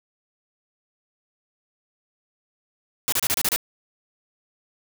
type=noise bursts; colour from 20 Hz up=white; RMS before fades=-22 dBFS; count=7; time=3.08-3.561 s; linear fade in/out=0 ms; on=43 ms; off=30 ms; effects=none